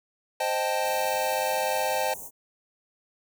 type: chord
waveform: square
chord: A half-diminished seventh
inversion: first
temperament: equal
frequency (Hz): 523.3 / 622.3 / 784 / 880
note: C5 / Eb5 / G5 / A5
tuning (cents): 0 / 0 / 0 / 0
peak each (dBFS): -31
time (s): 0.4-2.14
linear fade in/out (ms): 5
type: band-stop noise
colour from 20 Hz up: white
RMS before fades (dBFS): -40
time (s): 0.81-2.31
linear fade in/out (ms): 50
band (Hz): 1000 to 6100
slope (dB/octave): 96
effects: none